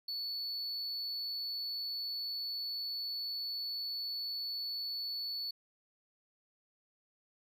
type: tone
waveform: triangle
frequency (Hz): 4442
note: C#8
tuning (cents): +3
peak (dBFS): -35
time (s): 0.08-5.51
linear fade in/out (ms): 5
effects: none